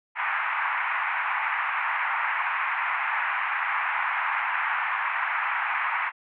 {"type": "band-pass noise", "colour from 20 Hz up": "pink", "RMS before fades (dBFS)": -27, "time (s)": [0.15, 6.12], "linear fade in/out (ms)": 50, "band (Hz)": [860, 2400], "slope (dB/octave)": 48, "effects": []}